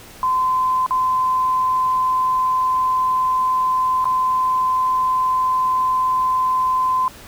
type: tone with dropouts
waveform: sine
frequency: 1027 Hz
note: C6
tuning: 33 cents flat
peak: -15 dBFS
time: 0.23-7.08 s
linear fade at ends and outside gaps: 1 ms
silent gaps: 0.863-0.908 / 4.044-4.054 s
effects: pink hiss -41 dBFS RMS until 7.27 s